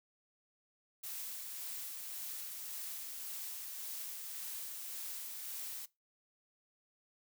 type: noise with tremolo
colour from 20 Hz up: blue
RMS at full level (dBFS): -43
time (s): 1.03-5.86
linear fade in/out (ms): 10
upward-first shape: sine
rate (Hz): 1.8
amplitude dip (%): 25
effects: noise-tail reverb RT60 0.2 s tail -20 dB re dry